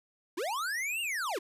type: linear two-way sweep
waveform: square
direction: up then down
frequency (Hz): 293.5 to 2856 to 293.5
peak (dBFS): -32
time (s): 0.37-1.39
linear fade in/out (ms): 10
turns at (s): 1.01
effects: resampled to 32000 Hz